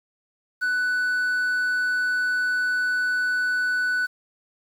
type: tone with quantisation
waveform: triangle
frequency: 1490 Hz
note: F#6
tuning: 12 cents sharp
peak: -19 dBFS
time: 0.61-4.07 s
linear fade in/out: 20 ms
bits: 8
effects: none